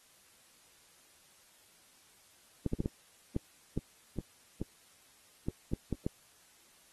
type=clicks; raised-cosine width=3 ms; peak=-20 dBFS; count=12; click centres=2.663 / 2.734 / 2.804 / 2.859 / 3.364 / 3.776 / 4.187 / 4.616 / 5.485 / 5.735 / 5.927 / 6.065 s; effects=white hiss -63 dBFS RMS until 6.92 s + AAC 32 kbps